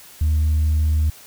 sine tone, 77 Hz, D#2, 17 cents flat, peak -13 dBFS, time 0.21-1.1 s, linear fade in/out 5 ms, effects tanh soft clip ceiling -13 dBFS + white hiss -44 dBFS RMS until 1.26 s

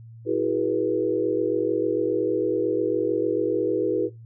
sine tone cluster, 323.2 / 369.6 / 416.7 / 485.3 Hz, E4 / F#4 / G#4 / B4, -34 / -2 / +6 / -30 cents, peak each -26 dBFS, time 0.25-4.1 s, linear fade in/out 50 ms, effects noise-tail reverb RT60 0.2 s tail -18 dB re dry + added 114 Hz sine -41 dBFS peak until 4.25 s

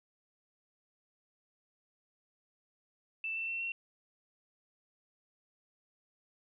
sine tone with pitch steps, 2654 / 2677 / 2700 / 2724 Hz, E7 / E7 / E7 / F7, +11 / +26 / +41 / -44 cents, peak -34 dBFS, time 3.24-3.72 s, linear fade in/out 2 ms, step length 120 ms, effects none

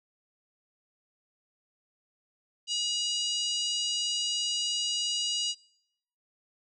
harmonic tone, 963 Hz, B5, 44 cents flat, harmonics 3 / 4 / 5 / 6 / 7 / 8 / 9, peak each -30 / -38 / -34 / -41 / -38 / -44 / -45 dBFS, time 2.67-5.55 s, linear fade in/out 50 ms, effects noise-tail reverb RT60 0.8 s tail -26 dB re dry

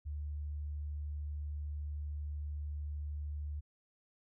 sine tone, 73.9 Hz, D2, 11 cents sharp, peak -37 dBFS, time 0.05-3.61 s, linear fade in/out 20 ms, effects none

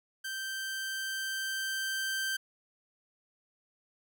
sawtooth tone with level ramp, 1562 Hz, G6, 7 cents flat, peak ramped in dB -32 to -27 dBFS, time 0.24-2.37 s, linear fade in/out 10 ms, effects none

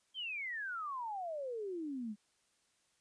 sine exponential sweep, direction down, 3223 to 201 Hz, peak -38 dBFS, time 0.14-2.16 s, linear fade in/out 50 ms, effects white hiss -75 dBFS RMS until 3 s + resampled to 22050 Hz

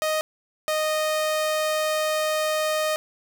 sawtooth tone pair in turn, 622.3 / 619 Hz, D#5 / D#5, 0 / -9 cents, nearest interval unison, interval 9 cents, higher first, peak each -18 dBFS, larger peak neither, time 0.02-0.21 / 0.68-2.96 s, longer second, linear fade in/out 0 ms, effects none

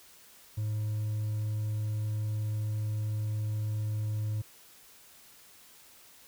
triangle tone with hard clipping, 106.9 Hz, A2, 49 cents flat, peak -30 dBFS, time 0.57-4.42 s, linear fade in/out 10 ms, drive 5 dB, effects white hiss -56 dBFS RMS until 6.27 s

